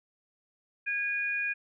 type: tone pair together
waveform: sine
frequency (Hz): 1640 / 2450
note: G#6 / D#7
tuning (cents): -22 / -27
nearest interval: perfect fifth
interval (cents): 695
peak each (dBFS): -32 / -30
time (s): 0.86-1.54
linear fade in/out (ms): 20
effects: none